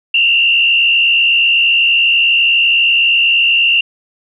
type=tone with frequency modulation; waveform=sine; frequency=2772 Hz; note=F7; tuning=14 cents flat; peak=-8 dBFS; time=0.14-3.81 s; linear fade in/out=5 ms; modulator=68.2 Hz; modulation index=1.3; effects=none